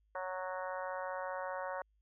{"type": "harmonic tone", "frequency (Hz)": 185, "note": "F#3", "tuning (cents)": 0, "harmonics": [3, 4, 5, 6, 7, 8, 9, 10], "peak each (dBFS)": [-41, -46, -44, -45, -53, -47, -55, -52], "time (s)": [0.15, 1.82], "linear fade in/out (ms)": 2, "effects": ["added 52 Hz sine -70 dBFS peak until 2.01 s"]}